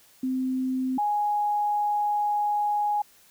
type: tone pair in turn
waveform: sine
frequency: 259 / 830.6 Hz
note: C4 / G#5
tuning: -17 / 0 cents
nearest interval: octave + minor sixth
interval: 2017 cents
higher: second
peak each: -24 / -22 dBFS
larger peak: second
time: 0.23-0.98 / 0.98-3.02 s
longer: second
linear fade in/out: 5 ms
effects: white hiss -57 dBFS RMS until 3.3 s